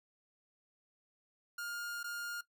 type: tone with dropouts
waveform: 45% pulse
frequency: 1414 Hz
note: F6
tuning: 21 cents sharp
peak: -39 dBFS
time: 1.58-2.41 s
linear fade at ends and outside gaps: 5 ms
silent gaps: 2.031-2.041 s
effects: noise-tail reverb RT60 0.1 s tail -17 dB re dry